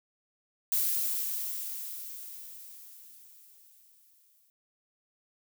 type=noise with exponential decay; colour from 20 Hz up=violet; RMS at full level=-27 dBFS; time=0.72-4.5 s; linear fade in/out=1 ms; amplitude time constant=820 ms; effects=none

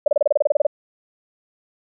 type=tone bursts; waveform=sine; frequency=587.3 Hz; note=D5; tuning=in tune; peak=-11 dBFS; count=13; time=0.06-0.668 s; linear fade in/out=5 ms; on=20 ms; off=29 ms; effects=none

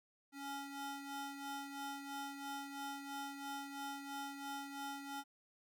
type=ring-modulated tone; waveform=25% pulse; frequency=557 Hz; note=C#5; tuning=8 cents sharp; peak=-37 dBFS; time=0.32-5.24 s; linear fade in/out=50 ms; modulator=277 Hz; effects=none

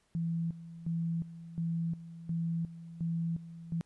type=tone with tremolo; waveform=sine; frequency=166.6 Hz; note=E3; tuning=19 cents sharp; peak=-30 dBFS; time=0.15-3.81 s; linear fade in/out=0 ms; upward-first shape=square; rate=1.4 Hz; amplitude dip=80%; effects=pink hiss -72 dBFS RMS until 3.85 s + resampled to 24000 Hz

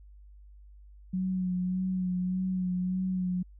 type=tone with vibrato; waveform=sine; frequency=183.8 Hz; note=F#3; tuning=11 cents flat; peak=-27 dBFS; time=1.13-3.43 s; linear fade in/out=10 ms; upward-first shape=sine; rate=1.7 Hz; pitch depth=28 cents each way; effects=added 50 Hz sine -49 dBFS peak until 3.59 s

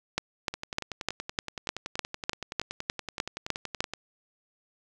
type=two click trains; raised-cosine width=0.2 ms; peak=-9 / -17 dBFS; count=13 / 37; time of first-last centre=0.18-3.805 / 0.54-3.936 s; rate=3.31 / 10.6 Hz; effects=none

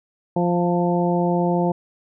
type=harmonic tone with a mistuned harmonic; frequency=174.61 Hz; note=F3; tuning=in tune; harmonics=1 / 2 / 3 / 4 / 5; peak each=-20 / -23 / -25 / -26 / -27 dBFS; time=0.36-1.72 s; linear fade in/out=5 ms; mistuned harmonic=5; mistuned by=+23 cents; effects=none

